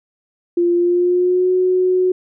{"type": "tone with pitch glide", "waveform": "sine", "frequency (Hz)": [347.1, 367.7], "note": ["F4", "F#4"], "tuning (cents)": [-11, -11], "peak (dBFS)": -12, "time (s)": [0.57, 2.12], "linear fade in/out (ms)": 5, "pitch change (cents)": 100, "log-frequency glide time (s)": [0.74, 1.51], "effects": []}